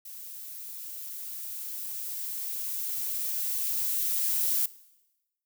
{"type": "noise with level ramp", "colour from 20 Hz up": "violet", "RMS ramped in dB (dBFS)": [-43, -26], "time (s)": [0.05, 4.66], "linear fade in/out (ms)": 5, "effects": ["noise-tail reverb RT60 1.0 s tail -20 dB re dry"]}